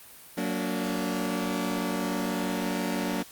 sawtooth chord, Gb augmented, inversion none, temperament just, 185 / 231.2 / 289.1 Hz, Gb3 / Bb3 / D4, 0 / -14 / -27 cents, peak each -28 dBFS, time 0.37-3.23 s, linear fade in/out 10 ms, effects white hiss -49 dBFS RMS until 3.31 s + Opus 32 kbps

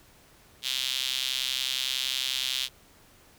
sawtooth tone with high-pass filter, 130.81 Hz, C3, in tune, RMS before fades -30 dBFS, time 0.62-2.69 s, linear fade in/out 50 ms, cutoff 3400 Hz, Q 3.6, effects pink hiss -57 dBFS RMS until 3.38 s

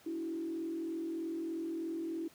sine tone with frequency modulation, 329.6 Hz, E4, in tune, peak -35 dBFS, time 0.06-2.28 s, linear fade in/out 5 ms, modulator 43.2 Hz, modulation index 0.63, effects pink hiss -61 dBFS RMS until 2.34 s + high-pass 150 Hz 12 dB/octave

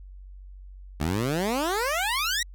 15% pulse exponential sweep, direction up, 71 to 1974 Hz, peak -18 dBFS, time 1-2.43 s, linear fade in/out 5 ms, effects added 47 Hz sine -41 dBFS peak until 2.54 s

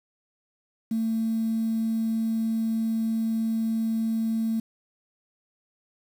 sine tone, 224.2 Hz, A3, 33 cents sharp, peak -22 dBFS, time 0.91-4.6 s, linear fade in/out 5 ms, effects tanh soft clip ceiling -19 dBFS + 8-bit

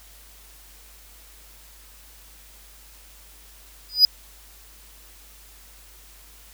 triangle tone with exponential growth, 4952 Hz, D#8, 9 cents flat, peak -5 dBFS, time 3.89-4.05 s, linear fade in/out 1 ms, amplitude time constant 33 ms, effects added 50 Hz sine -50 dBFS peak until 6.53 s + white hiss -50 dBFS RMS until 6.53 s

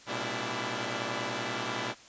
5% pulse tone cluster, 115.7 / 126.1 / 199.1 / 289.7 / 332.4 Hz, A#2 / B2 / G3 / D4 / E4, -13 / +36 / +27 / -24 / +15 cents, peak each -27 dBFS, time 0.06-1.95 s, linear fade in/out 50 ms, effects white hiss -53 dBFS RMS until 2.08 s + resampled to 16000 Hz

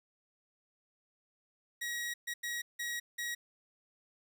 sawtooth tone bursts at uneven times, 1904 Hz, A#6, 36 cents sharp, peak -32 dBFS, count 5, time 1.81-2.14 / 2.27-2.34 / 2.43-2.62 / 2.79-3 / 3.18-3.35 s, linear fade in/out 10 ms, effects none

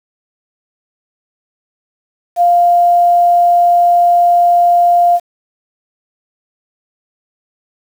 sine tone with quantisation, 698.5 Hz, F5, in tune, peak -6 dBFS, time 2.36-5.2 s, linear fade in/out 50 ms, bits 6, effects none

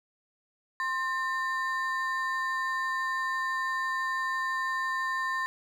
triangle ring-modulated tone, 1427 Hz, F6, 37 cents sharp, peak -23 dBFS, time 0.8-5.46 s, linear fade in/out 0 ms, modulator 376 Hz, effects none

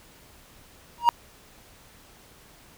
triangle tone with exponential growth, 947 Hz, A#5, 27 cents sharp, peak -8 dBFS, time 0.98-1.09 s, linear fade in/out 0 ms, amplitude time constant 22 ms, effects pink hiss -53 dBFS RMS until 2.77 s

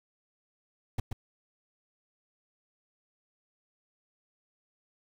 brown noise with echo, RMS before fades -28 dBFS, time 0.98-1 s, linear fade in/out 5 ms, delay 130 ms, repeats 1, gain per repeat -4 dB, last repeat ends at 1.13 s, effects none

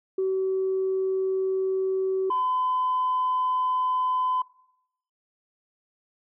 sine tone pair in turn, 380 / 1014.5 Hz, F#4 / B5, +46 / +46 cents, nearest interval octave + perfect fourth, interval 1700 cents, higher second, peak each -21 dBFS, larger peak neither, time 0.18-2.3 / 2.3-4.42 s, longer neither, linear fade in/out 5 ms, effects noise-tail reverb RT60 0.8 s tail -21 dB re dry + tanh soft clip ceiling -18 dBFS

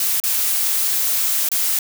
blue noise with dropouts, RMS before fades -19 dBFS, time 0-1.79 s, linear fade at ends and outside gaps 2 ms, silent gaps 0.201-0.237 / 1.488-1.516 s, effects none

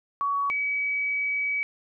sine tone pair in turn, 1126 / 2277 Hz, C#6 / C#7, +27 / +46 cents, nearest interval octave, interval 1219 cents, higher second, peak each -23 / -24 dBFS, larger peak first, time 0.21-0.5 / 0.5-1.63 s, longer second, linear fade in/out 0 ms, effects none

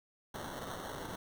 violet noise with sample-and-hold, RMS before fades -43 dBFS, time 0.34-1.16 s, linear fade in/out 5 ms, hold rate 2450 Hz, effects none

